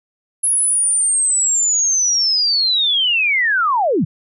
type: linear sweep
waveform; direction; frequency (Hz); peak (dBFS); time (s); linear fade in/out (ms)
sine; down; 10650 to 117.1; -13; 0.43-4.05; 10
effects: none